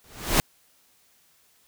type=noise with exponential growth; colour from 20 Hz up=pink; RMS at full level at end=-17 dBFS; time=0.04-0.4 s; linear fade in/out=0 ms; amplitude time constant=77 ms; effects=white hiss -62 dBFS RMS until 1.67 s